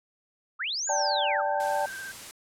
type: linear two-way sweep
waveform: sine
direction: up then down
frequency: 1108.7 to 7040 to 1108.7 Hz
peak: -28 dBFS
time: 0.59-1.42 s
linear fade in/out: 20 ms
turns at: 0.87 s
type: tone with vibrato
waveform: sine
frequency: 1568 Hz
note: G6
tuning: in tune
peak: -36 dBFS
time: 0.87-2.12 s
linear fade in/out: 10 ms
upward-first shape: square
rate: 17 Hz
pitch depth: 26 cents each way
type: chord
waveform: sine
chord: D suspended fourth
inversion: none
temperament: equal with one note detuned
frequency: 585.3 / 784 / 880 Hz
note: D5 / G5 / A5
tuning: -6 / 0 / 0 cents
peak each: -29 dBFS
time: 0.89-1.86 s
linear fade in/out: 5 ms
type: noise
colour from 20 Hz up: white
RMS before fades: -42 dBFS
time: 1.6-2.31 s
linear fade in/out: 0 ms
effects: low-pass 11000 Hz 12 dB/octave